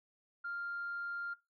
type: tone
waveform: sine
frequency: 1396.9 Hz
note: F6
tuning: in tune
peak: -37 dBFS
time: 0.44-1.34 s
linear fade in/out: 10 ms
effects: noise-tail reverb RT60 0.2 s tail -17 dB re dry + tanh soft clip ceiling -33 dBFS